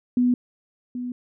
sine tone with echo, 246.9 Hz, B3, in tune, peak -16 dBFS, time 0.17-0.34 s, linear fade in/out 2 ms, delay 780 ms, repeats 1, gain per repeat -11 dB, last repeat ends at 1.12 s, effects none

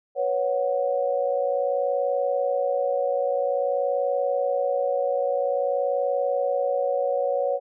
sine chord, B suspended second, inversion none, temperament equal with one note detuned, 493.9 / 554.4 / 737 Hz, B4 / C#5 / F#5, 0 / 0 / -7 cents, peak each -27 / -23 / -29 dBFS, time 0.15-7.6 s, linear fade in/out 50 ms, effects none

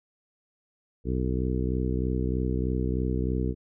harmonic tone, 63.2 Hz, B1, 41 cents sharp, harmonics 1 / 2 / 3 / 4 / 5 / 6 / 7, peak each -28 / -31 / -33 / -34 / -35 / -36 / -36 dBFS, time 1.04-3.55 s, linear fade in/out 50 ms, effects none

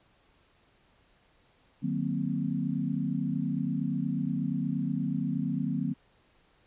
sine chord, C half-diminished seventh, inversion first, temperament equal with one note detuned, 152.01 / 185 / 233.1 / 261.6 Hz, Eb3 / Gb3 / Bb3 / C4, -40 / 0 / 0 / 0 cents, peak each -33 dBFS, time 1.82-5.94 s, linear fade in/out 20 ms, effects pink hiss -65 dBFS RMS until 6.66 s + resampled to 8000 Hz

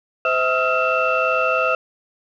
sine tone cluster, 515 / 648 / 1277 / 1380 / 2680 Hz, C5 / E5 / D#6 / F6 / E7, -28 / -30 / +45 / -21 / +28 cents, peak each -22 dBFS, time 0.25-1.75 s, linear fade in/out 2 ms, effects tanh soft clip ceiling -8 dBFS

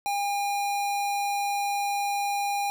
square tone, 808 Hz, G#5, 48 cents flat, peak -26 dBFS, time 0.06-2.7 s, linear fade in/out 0 ms, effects none

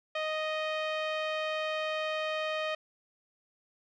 sawtooth tone with low-pass filter, 622.3 Hz, D#5, in tune, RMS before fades -33 dBFS, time 0.15-2.75 s, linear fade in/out 5 ms, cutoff 3000 Hz, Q 1.9, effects none

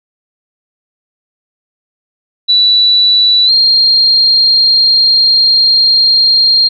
sine tone with pitch glide, 3951 to 4210 Hz, B7 to C8, 0 to +10 cents, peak -5 dBFS, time 2.48-6.69 s, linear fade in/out 20 ms, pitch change +110 cents, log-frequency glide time 3.46-3.51 s, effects none

